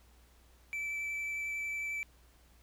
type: tone with vibrato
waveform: triangle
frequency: 2319 Hz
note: D7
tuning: 22 cents flat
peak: -33 dBFS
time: 0.73-2.03 s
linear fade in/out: 0 ms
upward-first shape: triangle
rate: 11 Hz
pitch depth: 11 cents each way
effects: added 60 Hz sine -61 dBFS peak until 2.62 s + pink hiss -66 dBFS RMS until 2.62 s